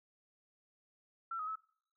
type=tone with pitch steps; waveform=sine; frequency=1346 / 1259 / 1299 Hz; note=E6 / D#6 / E6; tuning=+36 / +20 / -26 cents; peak=-37 dBFS; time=1.31-1.556 s; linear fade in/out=5 ms; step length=82 ms; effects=noise-tail reverb RT60 0.6 s tail -22 dB re dry